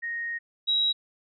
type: tone pair in turn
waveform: sine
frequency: 1864.7 / 3852 Hz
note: A#6 / B7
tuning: 0 / -44 cents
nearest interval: octave + minor second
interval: 1256 cents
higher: second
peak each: -29 / -21 dBFS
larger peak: second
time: 0.02-0.39 / 0.67-0.93 s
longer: first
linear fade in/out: 20 ms
effects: none